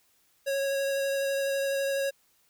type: tone with vibrato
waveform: square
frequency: 550 Hz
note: C#5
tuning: 14 cents flat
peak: -27 dBFS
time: 0.46-2.11 s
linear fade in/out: 20 ms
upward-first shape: sine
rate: 12 Hz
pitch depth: 11 cents each way
effects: white hiss -67 dBFS RMS until 2.49 s